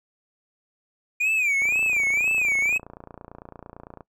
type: tone with vibrato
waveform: triangle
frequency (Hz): 2400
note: D7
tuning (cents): +37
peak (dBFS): -18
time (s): 1.2-2.78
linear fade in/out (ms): 10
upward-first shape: sine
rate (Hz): 2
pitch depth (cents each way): 160
type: click train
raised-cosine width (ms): 1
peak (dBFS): -26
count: 70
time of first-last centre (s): 1.62-4.008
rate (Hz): 28.9
effects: noise-tail reverb RT60 0.1 s tail -21 dB re dry